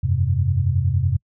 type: chord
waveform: sine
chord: F suspended second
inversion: none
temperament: equal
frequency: 87.31 / 98 / 130.81 Hz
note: F2 / G2 / C3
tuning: 0 / 0 / 0 cents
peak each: -21 dBFS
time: 0.03-1.17 s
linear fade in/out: 10 ms
effects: noise-tail reverb RT60 0.1 s tail -26 dB re dry